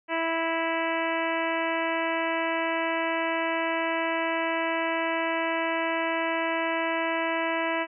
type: harmonic tone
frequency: 328.7 Hz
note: E4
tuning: 5 cents flat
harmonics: 1 / 2 / 3 / 4 / 5 / 6 / 7 / 8 / 9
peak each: -32 / -30 / -31 / -38 / -35 / -34 / -36 / -37 / -41 dBFS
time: 0.08-7.87 s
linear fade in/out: 50 ms
effects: none